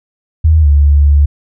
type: tone with pitch glide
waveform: sine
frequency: 79.1 to 72.12 Hz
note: D#2 to D2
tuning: +29 to -31 cents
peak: -4 dBFS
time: 0.44-1.26 s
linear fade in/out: 10 ms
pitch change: -160 cents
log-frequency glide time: 0.61-0.67 s
effects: none